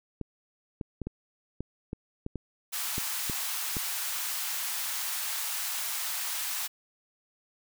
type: clicks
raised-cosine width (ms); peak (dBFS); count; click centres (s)
3; -21; 11; 0.213 / 0.812 / 1.017 / 1.07 / 1.606 / 1.931 / 2.264 / 2.357 / 2.981 / 3.298 / 3.768
type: high-pass noise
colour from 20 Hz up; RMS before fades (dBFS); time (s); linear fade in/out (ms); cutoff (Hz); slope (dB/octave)
white; -33; 2.72-6.68; 20; 780; 24
effects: none